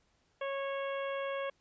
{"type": "harmonic tone", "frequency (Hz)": 550, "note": "C#5", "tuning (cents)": -14, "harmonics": [1, 2, 3, 4, 5, 6], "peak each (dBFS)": [-35, -41, -45, -47, -49, -51], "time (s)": [0.41, 1.5], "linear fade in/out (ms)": 5, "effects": ["pink hiss -73 dBFS RMS until 1.6 s", "resampled to 16000 Hz"]}